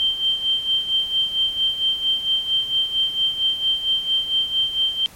sine tone with tremolo, 3136 Hz, G7, in tune, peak -15 dBFS, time 0-5.06 s, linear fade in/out 0 ms, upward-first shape sine, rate 4.4 Hz, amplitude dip 70%, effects pink hiss -45 dBFS RMS until 5.15 s + MP3 64 kbps

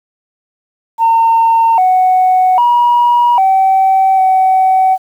sine tone with pitch steps, 911 / 742 / 961 / 767 / 756 Hz, A#5 / F#5 / B5 / G5 / F#5, -40 / +5 / -48 / -38 / +37 cents, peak -5 dBFS, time 0.98-4.98 s, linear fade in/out 50 ms, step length 800 ms, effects tanh soft clip ceiling -3 dBFS + 7-bit

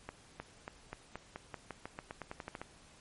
accelerating click train, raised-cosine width 0.5 ms, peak -26 dBFS, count 17, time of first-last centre 0.09-2.616 s, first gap 310 ms, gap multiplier 0.9, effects pink hiss -60 dBFS RMS until 3 s + MP3 48 kbps

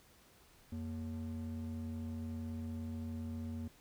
triangle ring-modulated tone, 160.8 Hz, E3, 43 cents flat, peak -34 dBFS, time 0.72-3.68 s, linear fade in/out 5 ms, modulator 72.8 Hz, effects pink hiss -64 dBFS RMS until 3.8 s

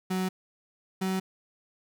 35% pulse tone pair in turn, 186.2 / 188.69 Hz, F#3 / F#3, +11 / +34 cents, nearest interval unison, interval 23 cents, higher second, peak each -25 dBFS, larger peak neither, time 0.1-0.29 / 1.01-1.2 s, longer neither, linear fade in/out 10 ms, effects none

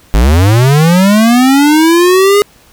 square linear sweep, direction up, 48.19 to 415.3 Hz, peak -5 dBFS, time 0.14-2.42 s, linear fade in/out 0 ms, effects pink hiss -44 dBFS RMS until 2.72 s

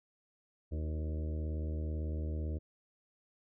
harmonic tone with a mistuned harmonic, 78 Hz, D#2, 5 cents sharp, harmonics 1 / 2 / 3 / 4 / 5 / 6 / 7 / 8, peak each -34 / -46 / -48 / -47 / -51 / -52 / -53 / -56 dBFS, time 0.71-2.59 s, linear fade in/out 20 ms, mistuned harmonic 5, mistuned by -41 cents, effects none

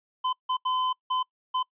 square tone bursts at uneven times, 1020 Hz, C6, 44 cents flat, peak -25 dBFS, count 5, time 0.24-0.33 / 0.49-0.57 / 0.65-0.93 / 1.1-1.23 / 1.54-1.63 s, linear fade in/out 10 ms, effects noise-tail reverb RT60 0.1 s tail -23 dB re dry + resampled to 8000 Hz

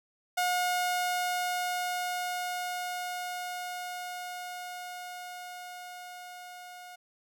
sawtooth tone with level ramp, 720 Hz, F#5, 47 cents flat, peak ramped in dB -22 to -41 dBFS, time 0.37-6.96 s, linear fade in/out 10 ms, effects none

